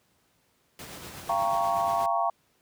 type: noise with tremolo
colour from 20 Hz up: pink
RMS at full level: -40 dBFS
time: 0.79-2.06 s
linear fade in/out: 2 ms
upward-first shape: sine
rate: 8.3 Hz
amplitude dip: 35%
type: chord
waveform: sine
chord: G half-diminished seventh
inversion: third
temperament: equal with one note detuned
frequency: 685.7 / 784 / 932.3 / 1108.7 Hz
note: F5 / G5 / Bb5 / Db6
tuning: -32 / 0 / 0 / 0 cents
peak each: -27 / -30 / -30 / -29 dBFS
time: 1.29-2.3 s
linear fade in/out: 5 ms
effects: pink hiss -68 dBFS RMS until 2.61 s + high-pass 80 Hz 12 dB/octave